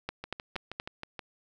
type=two click trains; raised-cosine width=0.3 ms; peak=-22 / -17 dBFS; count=7 / 4; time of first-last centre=0.24-1.192 / 0.09-0.799 s; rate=6.3 / 4.23 Hz; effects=none